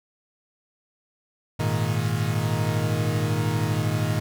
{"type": "chord", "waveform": "40% pulse", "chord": "Ab suspended second", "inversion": "none", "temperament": "equal", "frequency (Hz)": [103.83, 116.54, 155.56], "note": ["Ab2", "Bb2", "Eb3"], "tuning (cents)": [0, 0, 0], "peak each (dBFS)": [-26, -25, -26], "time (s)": [1.59, 4.2], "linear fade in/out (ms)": 10, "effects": []}